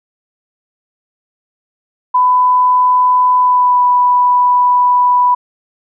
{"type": "tone with pitch glide", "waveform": "sine", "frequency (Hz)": [1000, 987.4], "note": ["B5", "B5"], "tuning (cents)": [21, -1], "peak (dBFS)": -7, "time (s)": [2.14, 5.35], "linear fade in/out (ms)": 10, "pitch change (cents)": -22, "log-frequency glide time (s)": [3.39, 3.83], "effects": []}